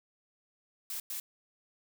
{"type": "noise bursts at uneven times", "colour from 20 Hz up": "blue", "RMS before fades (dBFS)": -38, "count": 2, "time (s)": [[0.9, 1], [1.1, 1.2]], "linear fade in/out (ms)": 2, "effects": []}